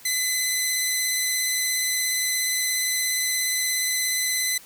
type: tone with vibrato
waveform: 10% pulse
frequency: 2020 Hz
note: B6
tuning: 39 cents sharp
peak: -13 dBFS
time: 0.05-4.58 s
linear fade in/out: 5 ms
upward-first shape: sine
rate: 17 Hz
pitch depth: 16 cents each way
effects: white hiss -48 dBFS RMS until 4.65 s